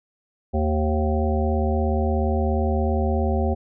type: harmonic tone with a mistuned harmonic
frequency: 77 Hz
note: D#2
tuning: 17 cents flat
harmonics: 1 / 3 / 5 / 7 / 9 / 10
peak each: -21 / -26 / -28 / -29 / -31 / -31 dBFS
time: 0.53-3.55 s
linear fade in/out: 20 ms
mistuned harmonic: 3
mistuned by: -27 cents
effects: none